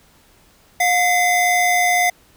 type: tone pair together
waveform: square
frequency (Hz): 715.2 / 2044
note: F5 / C7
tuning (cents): +41 / -41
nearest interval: octave + tritone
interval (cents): 1818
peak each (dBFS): -17 / -18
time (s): 0.8-2.1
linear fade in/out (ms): 5
effects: pink hiss -53 dBFS RMS until 2.36 s